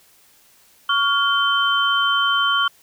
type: tone cluster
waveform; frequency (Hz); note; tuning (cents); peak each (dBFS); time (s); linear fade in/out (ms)
sine; 1125 / 1409 / 3094; C#6 / F6 / G7; +25 / +15 / -23; -20; 0.89-2.68; 5
effects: white hiss -54 dBFS RMS until 2.82 s